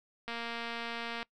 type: click train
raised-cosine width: 0.3 ms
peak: -23 dBFS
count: 222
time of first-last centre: 0.28-1.228 s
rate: 233 Hz
effects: noise-tail reverb RT60 0.1 s tail -23 dB re dry